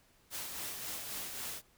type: noise with tremolo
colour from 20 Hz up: white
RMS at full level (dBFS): -40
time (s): 0.3-1.62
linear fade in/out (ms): 50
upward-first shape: sine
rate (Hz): 3.7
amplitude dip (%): 35
effects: pink hiss -67 dBFS RMS until 1.77 s